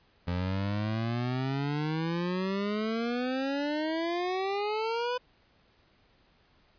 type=exponential sweep; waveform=25% pulse; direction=up; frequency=87 to 502 Hz; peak=-25 dBFS; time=0.27-5.18 s; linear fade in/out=10 ms; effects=pink hiss -65 dBFS RMS until 6.78 s + resampled to 11025 Hz